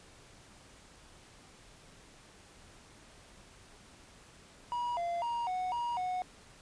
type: tone with pitch steps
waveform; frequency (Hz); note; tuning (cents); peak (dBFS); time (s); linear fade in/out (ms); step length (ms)
triangle; 964 / 689 / 944 / 737 / 953 / 733; B5 / F5 / A#5 / F#5 / A#5 / F#5; -42 / -24 / +22 / -7 / +38 / -16; -30; 4.72-6.22; 0; 250
effects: pink hiss -57 dBFS RMS until 6.61 s + resampled to 22050 Hz